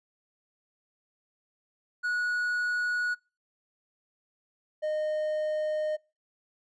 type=tone pair in turn; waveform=triangle; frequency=1461 / 614.3 Hz; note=F#6 / D#5; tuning=-22 / -22 cents; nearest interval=octave + minor third; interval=1500 cents; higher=first; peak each=-25 dBFS; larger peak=neither; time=2.03-3.15 / 4.82-5.97 s; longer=second; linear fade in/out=20 ms; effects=noise-tail reverb RT60 0.3 s tail -24 dB re dry + resampled to 22050 Hz